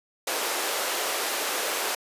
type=high-pass noise; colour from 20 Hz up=pink; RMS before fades=-28 dBFS; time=0.27-1.95 s; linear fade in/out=5 ms; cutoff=400 Hz; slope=24 dB/octave; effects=resampled to 32000 Hz